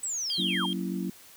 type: linear sweep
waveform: sine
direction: down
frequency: 8140 to 797 Hz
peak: -29 dBFS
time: 0.03-0.66 s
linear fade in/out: 5 ms
type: tone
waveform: triangle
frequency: 3204 Hz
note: G7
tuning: 37 cents sharp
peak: -29 dBFS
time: 0.3-0.73 s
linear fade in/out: 0 ms
type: chord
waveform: sine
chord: F# dominant seventh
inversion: none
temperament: just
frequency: 185 / 231.2 / 277.5 / 333 Hz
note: F#3 / A#3 / C#4 / E4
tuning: 0 / -14 / +2 / +18 cents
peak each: -31 / -37 / -37 / -36 dBFS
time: 0.38-1.1 s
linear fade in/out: 5 ms
effects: white hiss -52 dBFS RMS until 1.36 s